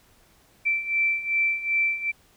sine beating tone pair, 2335 / 2337.6 Hz, D7 / D7, -11 / -9 cents, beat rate 2.6 Hz, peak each -27 / -23 dBFS, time 0.65-2.12 s, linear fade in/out 20 ms, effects pink hiss -59 dBFS RMS until 2.36 s

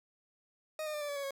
40% pulse tone with pitch steps, 622.3 / 609.5 / 597 / 584.7 / 572.6 / 560.8 / 549.3 Hz, D#5 / D#5 / D5 / D5 / D5 / C#5 / C#5, 0 / -36 / +28 / -8 / -44 / +20 / -16 cents, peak -35 dBFS, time 0.79-1.308 s, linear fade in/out 2 ms, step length 74 ms, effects none

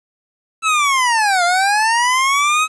25% pulse linear two-way sweep, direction down then up, 1325 to 688 to 1281 Hz, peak -9 dBFS, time 0.62-2.68 s, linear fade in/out 50 ms, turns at 1.44 s, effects resampled to 24000 Hz + 8-bit

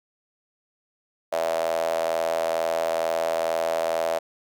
sawtooth tone with high-pass filter, 82.2 Hz, E2, 4 cents flat, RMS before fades -25 dBFS, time 1.32-4.19 s, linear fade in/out 10 ms, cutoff 620 Hz, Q 9.2, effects none

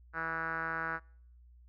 5% pulse tone with low-pass filter, 163.2 Hz, E3, 17 cents flat, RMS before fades -36 dBFS, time 0.13-1 s, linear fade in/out 50 ms, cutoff 1500 Hz, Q 5.6, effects noise-tail reverb RT60 0.6 s tail -26 dB re dry + added 60 Hz sine -55 dBFS peak until 1.68 s

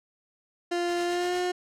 30% pulse tone with pitch glide, 348.4 to 359.9 Hz, F4 to F#4, -4 to -48 cents, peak -23 dBFS, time 0.71-1.52 s, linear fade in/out 10 ms, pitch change +56 cents, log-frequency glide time 1.04-1.38 s
white noise with tremolo, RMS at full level -38 dBFS, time 0.86-1.49 s, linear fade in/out 50 ms, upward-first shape triangle, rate 8.4 Hz, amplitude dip 65%
effects low-pass 7000 Hz 12 dB/octave

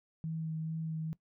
sine tone with vibrato, 160 Hz, D#3, 49 cents sharp, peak -34 dBFS, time 0.24-1.13 s, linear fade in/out 0 ms, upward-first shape sine, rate 2.3 Hz, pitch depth 14 cents each way, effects noise-tail reverb RT60 0.1 s tail -19 dB re dry

